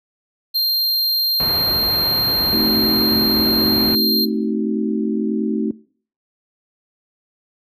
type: tone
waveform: square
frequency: 4186 Hz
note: C8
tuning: in tune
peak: -16 dBFS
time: 0.54-4.26 s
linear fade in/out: 20 ms
type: low-pass noise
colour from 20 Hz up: pink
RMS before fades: -26 dBFS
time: 1.4-3.95 s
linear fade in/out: 0 ms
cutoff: 1700 Hz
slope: 12 dB/octave
type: chord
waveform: sine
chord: A diminished seventh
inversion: none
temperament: equal with one note detuned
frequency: 220 / 261.6 / 311.1 / 378.9 Hz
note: A3 / C4 / Eb4 / Gb4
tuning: 0 / 0 / 0 / +41 cents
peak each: -21 / -26 / -24 / -25 dBFS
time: 2.53-5.71 s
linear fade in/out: 2 ms
effects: noise-tail reverb RT60 0.5 s tail -22 dB re dry + high-pass 60 Hz 12 dB/octave